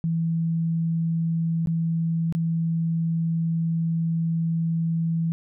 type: tone with dropouts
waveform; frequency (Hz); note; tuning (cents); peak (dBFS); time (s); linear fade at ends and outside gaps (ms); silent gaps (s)
sine; 164.81; E3; 0; -21; 0.04-5.32; 0; 1.66-1.672 / 2.325-2.35
effects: none